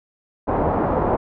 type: low-pass noise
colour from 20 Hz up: white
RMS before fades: -20 dBFS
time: 0.47-1.17 s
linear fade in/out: 20 ms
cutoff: 910 Hz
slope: 24 dB/octave
effects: none

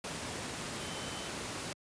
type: tone in noise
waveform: sine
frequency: 3055 Hz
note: G7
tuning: 45 cents flat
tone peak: -48 dBFS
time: 0.81-1.29 s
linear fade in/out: 2 ms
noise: pink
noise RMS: -39 dBFS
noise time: 0.04-1.73 s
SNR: -12 dB
effects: high-pass 100 Hz 12 dB/octave + resampled to 22050 Hz

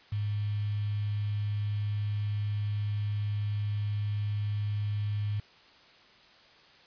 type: tone with quantisation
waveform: sine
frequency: 103.83 Hz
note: G#2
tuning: in tune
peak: -28 dBFS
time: 0.12-5.4 s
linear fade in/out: 5 ms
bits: 8
effects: white hiss -57 dBFS RMS until 6.86 s + resampled to 11025 Hz

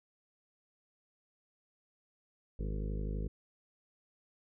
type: harmonic tone with a mistuned harmonic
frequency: 51.91 Hz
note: G#1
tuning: in tune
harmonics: 1 / 2 / 3 / 4 / 5 / 6 / 7 / 8 / 9 / 10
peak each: -35 / -44 / -43 / -46 / -51 / -54 / -53 / -50 / -51 / -58 dBFS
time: 2.59-3.28 s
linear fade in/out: 5 ms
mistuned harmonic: 6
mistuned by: +53 cents
effects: none

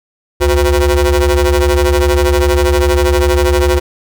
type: ring-modulated tone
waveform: 30% pulse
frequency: 146.83 Hz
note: D3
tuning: in tune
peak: -3 dBFS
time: 0.4-3.8 s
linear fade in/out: 20 ms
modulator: 214 Hz
effects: none

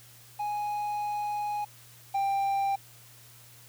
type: tone pair in turn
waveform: triangle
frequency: 831 / 789.8 Hz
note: G#5 / G5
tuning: +1 / +13 cents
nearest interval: minor second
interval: 88 cents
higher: first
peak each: -27 / -23 dBFS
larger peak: second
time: 0.39-1.65 / 2.14-2.76 s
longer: first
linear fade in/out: 10 ms
effects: added 119 Hz sine -56 dBFS peak until 3.68 s + white hiss -54 dBFS RMS until 3.68 s

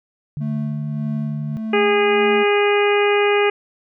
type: tone with pitch glide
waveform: sine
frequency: 146.6 to 148.56 Hz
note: D3 to D3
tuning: -3 to +20 cents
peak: -23 dBFS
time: 0.37-1.57 s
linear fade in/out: 0 ms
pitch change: +23 cents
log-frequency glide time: 0.67-0.76 s
type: tone with tremolo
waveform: triangle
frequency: 220 Hz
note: A3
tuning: in tune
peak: -20 dBFS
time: 0.4-2.44 s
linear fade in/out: 20 ms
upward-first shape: sine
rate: 1.7 Hz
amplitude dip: 55%
type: harmonic tone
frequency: 409.9 Hz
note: G#4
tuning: 23 cents flat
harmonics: 1 / 2 / 3 / 4 / 5 / 6 / 7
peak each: -15 / -23 / -25 / -27 / -25 / -24 / -29 dBFS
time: 1.73-3.5 s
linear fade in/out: 5 ms
effects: none

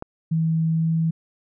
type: click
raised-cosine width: 1 ms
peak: -17 dBFS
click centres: 0.024 s
type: tone with pitch glide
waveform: sine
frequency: 161.8 to 162.83 Hz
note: E3 to E3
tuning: -32 to -21 cents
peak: -18 dBFS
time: 0.31-1.11 s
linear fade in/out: 10 ms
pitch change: +11 cents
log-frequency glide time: 0.71-0.9 s
effects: none

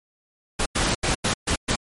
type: noise bursts at uneven times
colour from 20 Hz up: pink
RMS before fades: -22 dBFS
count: 6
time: 0.59-0.66 / 0.75-0.95 / 1.03-1.15 / 1.24-1.34 / 1.47-1.56 / 1.68-1.76 s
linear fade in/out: 10 ms
effects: MP3 48 kbps

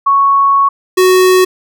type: tone pair in turn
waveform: sine / square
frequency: 1108.7 / 370.2 Hz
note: C#6 / F#4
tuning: 0 / +1 cents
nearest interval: octave + perfect fifth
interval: 1899 cents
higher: first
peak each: -6 dBFS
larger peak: neither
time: 0.06-0.69 / 0.97-1.45 s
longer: first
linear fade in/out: 10 ms
effects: none

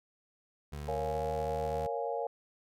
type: tone with pitch glide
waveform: 25% pulse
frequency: 73.42 to 76.36 Hz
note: D2 to D#2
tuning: 0 to -32 cents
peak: -35 dBFS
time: 0.72-1.87 s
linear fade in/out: 10 ms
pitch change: +68 cents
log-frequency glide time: 0.89-1.25 s
type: chord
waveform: sine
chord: Bb minor seventh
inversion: none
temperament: equal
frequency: 466.2 / 554.4 / 698.5 / 830.6 Hz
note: Bb4 / Db5 / F5 / Ab5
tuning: 0 / 0 / 0 / 0 cents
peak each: -36 / -37 / -38 / -39 dBFS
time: 0.88-2.27 s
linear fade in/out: 2 ms
effects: none

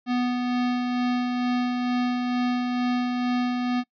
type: tone with tremolo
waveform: square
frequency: 246.9 Hz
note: B3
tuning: in tune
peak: -22 dBFS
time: 0.06-3.84 s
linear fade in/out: 50 ms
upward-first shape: sine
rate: 2.2 Hz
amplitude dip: 30%
effects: noise-tail reverb RT60 0.1 s tail -23 dB re dry + resampled to 11025 Hz

